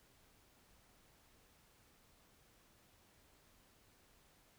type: silence
effects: pink hiss -69 dBFS RMS until 4.58 s